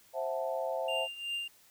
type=chord; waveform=sine; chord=F# half-diminished seventh; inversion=second; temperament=equal with one note detuned; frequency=528.7 / 659.3 / 740 / 880 Hz; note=C5 / E5 / F#5 / A5; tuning=+18 / 0 / 0 / 0 cents; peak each=-35 / -35 / -41 / -40 dBFS; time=0.13-1.08 s; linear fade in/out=50 ms
type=tone with tremolo; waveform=triangle; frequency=2794 Hz; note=F7; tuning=in tune; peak=-30 dBFS; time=0.88-1.48 s; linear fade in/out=5 ms; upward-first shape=triangle; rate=2.7 Hz; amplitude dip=80%
effects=white hiss -62 dBFS RMS until 1.7 s